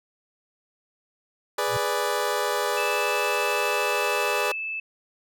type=chord; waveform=20% pulse; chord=G# diminished; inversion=none; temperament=equal; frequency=415.3 / 493.9 / 587.3 Hz; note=G#4 / B4 / D5; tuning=0 / 0 / 0 cents; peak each=-23 dBFS; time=1.58-4.52 s; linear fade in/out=5 ms
type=tone with exponential growth; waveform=sine; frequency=117.3 Hz; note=A#2; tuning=11 cents sharp; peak=-26 dBFS; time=1.65-1.77 s; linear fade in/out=5 ms; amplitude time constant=26 ms
type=tone; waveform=sine; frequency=2624 Hz; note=E7; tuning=9 cents flat; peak=-28 dBFS; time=2.77-4.8 s; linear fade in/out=5 ms
effects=none